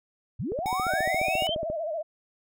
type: linear sweep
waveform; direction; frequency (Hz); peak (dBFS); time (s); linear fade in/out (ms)
sine; up; 77.78 to 3207; -28; 0.39-1.55; 10
type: click train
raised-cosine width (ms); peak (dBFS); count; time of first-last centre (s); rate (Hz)
2; -22; 18; 0.52-1.701; 14.4
type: tone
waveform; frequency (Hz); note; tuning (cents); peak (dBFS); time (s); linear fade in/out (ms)
square; 748; F#5; +19; -29; 0.66-1.47; 0
type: tone with vibrato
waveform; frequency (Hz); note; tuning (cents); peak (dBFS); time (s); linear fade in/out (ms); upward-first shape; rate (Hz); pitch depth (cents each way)
sine; 638; D#5; +43; -28; 0.87-2.03; 20; sine; 14; 110
effects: none